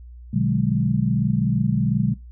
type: chord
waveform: sine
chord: G# half-diminished seventh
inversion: first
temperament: equal with one note detuned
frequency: 123.47 / 149.14 / 185 / 207.7 Hz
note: B2 / D3 / F#3 / G#3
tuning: 0 / +27 / 0 / 0 cents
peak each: -23 dBFS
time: 0.33-2.14 s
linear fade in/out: 10 ms
effects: noise-tail reverb RT60 0.2 s tail -20 dB re dry + added 60 Hz sine -38 dBFS peak until 2.31 s